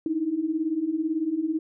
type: beating tone pair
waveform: sine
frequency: 303.9 / 321.9 Hz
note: D#4 / E4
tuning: -41 / -41 cents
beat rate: 18 Hz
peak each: -29 / -25 dBFS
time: 0.06-1.59 s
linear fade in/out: 2 ms
effects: none